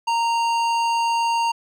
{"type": "tone with hard clipping", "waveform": "triangle", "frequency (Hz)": 927, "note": "A#5", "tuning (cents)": -10, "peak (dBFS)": -20, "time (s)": [0.07, 1.52], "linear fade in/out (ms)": 10, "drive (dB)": 17, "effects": []}